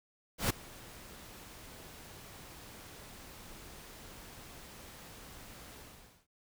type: noise with ADSR envelope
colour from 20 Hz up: pink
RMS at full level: -29 dBFS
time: 0.38-6.27 s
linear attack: 120 ms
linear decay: 9 ms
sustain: -22 dB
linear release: 510 ms
effects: none